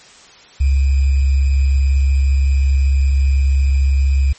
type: tone with sample-and-hold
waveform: sine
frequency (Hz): 68.2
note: C#2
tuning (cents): -28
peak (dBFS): -10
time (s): 0.6-4.33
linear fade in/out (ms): 10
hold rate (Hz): 2450
effects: white hiss -43 dBFS RMS until 4.38 s + MP3 32 kbps